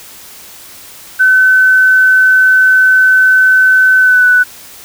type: tone with pitch glide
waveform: sine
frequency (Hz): 1519 to 1490.3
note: F#6 to F#6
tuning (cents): +45 to +12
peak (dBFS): -4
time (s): 1.19-4.44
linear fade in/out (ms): 20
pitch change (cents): -33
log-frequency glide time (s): 3.99-4.26
effects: white hiss -34 dBFS RMS until 4.84 s